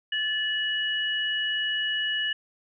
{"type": "tone pair together", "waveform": "sine", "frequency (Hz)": [1738, 2921], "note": ["A6", "F#7"], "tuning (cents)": [-22, -23], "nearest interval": "major sixth", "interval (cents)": 899, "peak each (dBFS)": [-28, -27], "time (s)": [0.12, 2.33], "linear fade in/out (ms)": 5, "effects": []}